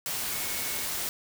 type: tone in noise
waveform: sine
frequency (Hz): 2200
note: C#7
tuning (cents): -14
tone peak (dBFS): -42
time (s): 0.32-0.85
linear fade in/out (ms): 0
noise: white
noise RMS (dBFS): -32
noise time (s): 0.06-1.09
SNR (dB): -13
effects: none